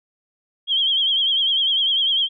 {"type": "tone with vibrato", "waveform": "sine", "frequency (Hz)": 3203, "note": "G7", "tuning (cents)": 37, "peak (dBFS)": -16, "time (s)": [0.67, 2.29], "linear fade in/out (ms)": 50, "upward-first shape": "sine", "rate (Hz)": 10, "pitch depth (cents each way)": 70, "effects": []}